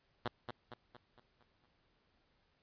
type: tone with echo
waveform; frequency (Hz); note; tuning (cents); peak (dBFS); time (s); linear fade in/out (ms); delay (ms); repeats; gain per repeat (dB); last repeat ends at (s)
5% pulse; 121.4; B2; -29; -24; 0.25-0.28; 5; 230; 6; -6; 1.66
effects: pink hiss -75 dBFS RMS until 2.62 s + resampled to 11025 Hz